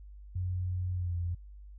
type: tone with pitch glide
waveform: sine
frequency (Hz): 91 to 86.84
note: F#2 to F2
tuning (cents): -28 to -9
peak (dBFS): -30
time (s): 0.35-1.35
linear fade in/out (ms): 10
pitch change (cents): -81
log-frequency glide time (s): 0.93-1.16
effects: added 50 Hz sine -46 dBFS peak until 1.78 s